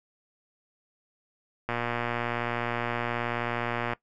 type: click train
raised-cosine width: 0.5 ms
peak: -14 dBFS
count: 268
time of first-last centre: 1.69-3.934 s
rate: 119 Hz
effects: noise-tail reverb RT60 0.1 s tail -19 dB re dry